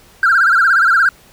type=tone with vibrato; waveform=triangle; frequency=1471 Hz; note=F#6; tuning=11 cents flat; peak=-5 dBFS; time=0.23-1.09 s; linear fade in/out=2 ms; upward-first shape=sine; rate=17 Hz; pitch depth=170 cents each way; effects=tanh soft clip ceiling -5 dBFS + pink hiss -46 dBFS RMS until 1.32 s